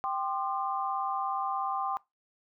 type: chord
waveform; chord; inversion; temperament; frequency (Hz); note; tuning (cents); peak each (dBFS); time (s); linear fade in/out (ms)
sine; G suspended fourth; none; equal with one note detuned; 784 / 1046.5 / 1203.5; G5 / C6 / D6; 0 / 0 / +42; -32 / -34 / -35; 0.04-1.97; 0
effects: noise-tail reverb RT60 0.2 s tail -21 dB re dry